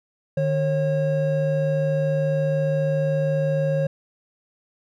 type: tone pair together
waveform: triangle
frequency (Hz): 152.4 / 543.9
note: D#3 / C#5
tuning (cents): -36 / -33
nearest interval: octave + minor seventh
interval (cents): 2203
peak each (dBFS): -20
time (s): 0.37-3.87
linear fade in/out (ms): 5
effects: none